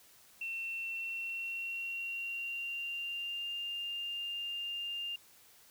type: tone with pitch glide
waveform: sine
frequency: 2700 to 2802 Hz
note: E7 to F7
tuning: +41 to +5 cents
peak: -36 dBFS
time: 0.41-5.16 s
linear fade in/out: 5 ms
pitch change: +64 cents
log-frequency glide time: 0.81-3.48 s
effects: white hiss -61 dBFS RMS until 5.7 s